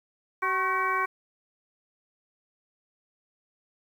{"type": "harmonic tone with a mistuned harmonic", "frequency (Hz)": 380.4, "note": "F#4", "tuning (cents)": 48, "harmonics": [1, 2, 3, 4, 5, 6], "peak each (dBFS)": [-35, -37, -26, -31, -35, -33], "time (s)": [0.42, 1.06], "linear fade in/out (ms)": 10, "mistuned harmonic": 3, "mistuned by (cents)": -62, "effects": ["9-bit"]}